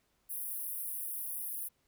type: high-pass noise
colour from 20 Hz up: pink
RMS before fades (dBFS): -39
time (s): 0.29-1.69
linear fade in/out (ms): 20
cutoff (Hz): 9800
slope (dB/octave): 96
effects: pink hiss -75 dBFS RMS until 1.87 s